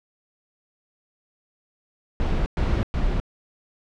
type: noise bursts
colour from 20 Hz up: brown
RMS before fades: -22 dBFS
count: 3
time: 2.2-3.2 s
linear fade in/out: 0 ms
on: 260 ms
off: 110 ms
effects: low-pass 4000 Hz 12 dB/octave